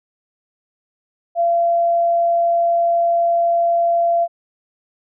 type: tone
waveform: sine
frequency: 683 Hz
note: F5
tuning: 39 cents flat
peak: -13 dBFS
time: 1.35-4.28 s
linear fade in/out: 50 ms
effects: none